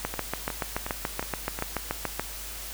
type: two click trains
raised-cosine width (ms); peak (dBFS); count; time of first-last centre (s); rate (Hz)
0.5; -12 / -17; 16 / 5; 0.05-2.196 / 0.14-1.589; 6.99 / 2.76
effects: added 50 Hz sine -42 dBFS peak until 2.73 s + white hiss -39 dBFS RMS until 2.73 s